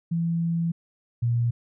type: tone pair in turn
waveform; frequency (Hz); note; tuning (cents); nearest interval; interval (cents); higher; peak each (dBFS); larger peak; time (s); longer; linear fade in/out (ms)
sine; 167.6 / 118.51; E3 / A#2; +29 / +29; tritone; 600; first; -22 / -20; second; 0.11-0.72 / 1.22-1.51; first; 10
effects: none